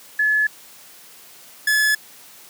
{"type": "tone pair in turn", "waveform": ["sine", "45% pulse"], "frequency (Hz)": [1713, 1713], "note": ["A6", "A6"], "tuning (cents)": [-47, -47], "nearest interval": "unison", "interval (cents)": 0, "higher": "neither", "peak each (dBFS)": -15, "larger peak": "neither", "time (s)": [[0.19, 0.47], [1.67, 1.95]], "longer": "neither", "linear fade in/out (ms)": 5, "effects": ["white hiss -45 dBFS RMS until 2.49 s", "high-pass 150 Hz 12 dB/octave"]}